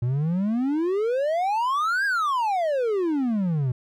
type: exponential two-way sweep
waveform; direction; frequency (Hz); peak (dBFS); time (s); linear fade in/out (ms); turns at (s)
triangle; up then down; 116.54 to 1661.2 to 120.4; -19; 0.02-3.72; 5; 2.05
effects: none